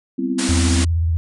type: chord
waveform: sine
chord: C major seventh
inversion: second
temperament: equal with one note detuned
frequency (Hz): 196 / 246.9 / 261.6 / 335.2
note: G3 / B3 / C4 / E4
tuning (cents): 0 / 0 / 0 / +29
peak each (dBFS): -27 / -26 / -21 / -26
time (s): 0.18-0.85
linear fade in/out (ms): 10
type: band-pass noise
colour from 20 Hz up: white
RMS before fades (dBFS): -25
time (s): 0.38-0.85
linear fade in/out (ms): 10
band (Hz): 400 to 9700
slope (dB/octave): 96
type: tone with vibrato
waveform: sine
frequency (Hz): 82.9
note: E2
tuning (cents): +10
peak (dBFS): -15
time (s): 0.49-1.17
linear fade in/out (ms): 0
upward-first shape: sine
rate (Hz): 17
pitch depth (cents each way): 73
effects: none